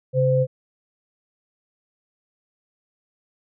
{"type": "tone pair together", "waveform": "sine", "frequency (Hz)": [134.93, 514], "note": ["C#3", "C5"], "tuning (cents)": [-46, -31], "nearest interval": "octave + major seventh", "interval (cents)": 2315, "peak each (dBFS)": [-19, -18], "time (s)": [0.13, 0.47], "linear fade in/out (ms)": 50, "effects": []}